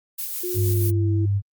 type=noise with tremolo; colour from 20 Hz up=violet; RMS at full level=-28 dBFS; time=0.18-0.91 s; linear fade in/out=10 ms; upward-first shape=sine; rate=6.4 Hz; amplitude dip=30%
type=tone with pitch glide; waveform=sine; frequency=360 to 330.1 Hz; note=F#4 to E4; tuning=-47 to +2 cents; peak=-26 dBFS; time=0.43-1.26 s; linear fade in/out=10 ms; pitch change=-151 cents; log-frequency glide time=0.62-1.14 s
type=tone; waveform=sine; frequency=100 Hz; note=G2; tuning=35 cents sharp; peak=-18 dBFS; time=0.54-1.42 s; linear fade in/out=50 ms
effects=Opus 48 kbps

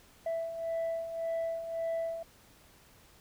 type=beating tone pair; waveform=sine; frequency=659.3 / 661.1 Hz; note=E5 / E5; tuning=0 / +5 cents; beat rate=1.8 Hz; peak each=-37 / -31 dBFS; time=0.26-2.23 s; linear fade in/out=5 ms; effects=tanh soft clip ceiling -29 dBFS + pink hiss -60 dBFS RMS until 3.2 s

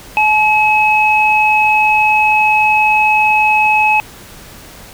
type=tone pair together; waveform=sine; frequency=855.5 / 2565 Hz; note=A5 / E7; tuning=-49 / -48 cents; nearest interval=octave + perfect fifth; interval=1901 cents; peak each=-11 dBFS; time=0.17-4 s; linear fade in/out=0 ms; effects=pink hiss -36 dBFS RMS until 4.93 s

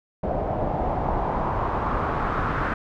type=noise with low-pass filter sweep; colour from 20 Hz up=pink; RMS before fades=-25 dBFS; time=0.23-2.74 s; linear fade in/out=5 ms; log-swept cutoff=650 to 1400 Hz; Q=2.7; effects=none

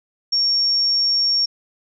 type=tone; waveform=sine; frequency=5520 Hz; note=F8; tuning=21 cents flat; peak=-15 dBFS; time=0.32-1.46 s; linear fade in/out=10 ms; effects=none

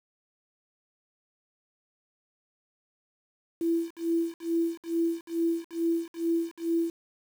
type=tone with tremolo; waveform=sine; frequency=333.7 Hz; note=E4; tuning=21 cents sharp; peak=-22 dBFS; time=3.61-6.9 s; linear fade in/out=2 ms; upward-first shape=sine; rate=2.3 Hz; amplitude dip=100%; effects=8-bit

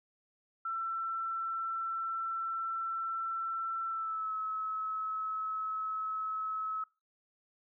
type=tone with pitch glide; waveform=sine; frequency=1341 to 1291.6 Hz; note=E6 to E6; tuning=+29 to -36 cents; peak=-33 dBFS; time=0.65-6.84 s; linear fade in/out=5 ms; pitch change=-65 cents; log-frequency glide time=3.87-4.33 s; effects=noise-tail reverb RT60 0.3 s tail -22 dB re dry

